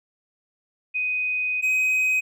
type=tone pair in turn; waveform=sine / triangle; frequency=2500 / 2519 Hz; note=D#7 / D#7; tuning=+8 / +21 cents; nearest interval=unison; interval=13 cents; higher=second; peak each=-22 / -17 dBFS; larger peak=second; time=0.94-1.62 / 1.62-2.21 s; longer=first; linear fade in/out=20 ms; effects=none